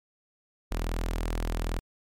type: tone with notch filter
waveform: sawtooth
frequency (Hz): 41.2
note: E1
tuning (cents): 0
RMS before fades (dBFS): -30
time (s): 0.71-1.79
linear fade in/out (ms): 0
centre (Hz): 130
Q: 1.2
effects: MP3 64 kbps